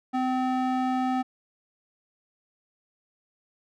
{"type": "tone with band-pass filter", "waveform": "square", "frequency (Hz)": 256.8, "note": "C4", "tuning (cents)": -32, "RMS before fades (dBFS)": -26, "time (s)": [0.13, 1.23], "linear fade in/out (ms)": 20, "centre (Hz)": 660, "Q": 1.1, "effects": []}